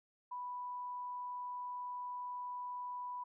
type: tone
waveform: sine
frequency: 987.8 Hz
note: B5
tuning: in tune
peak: -40 dBFS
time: 0.31-3.24 s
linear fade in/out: 10 ms
effects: none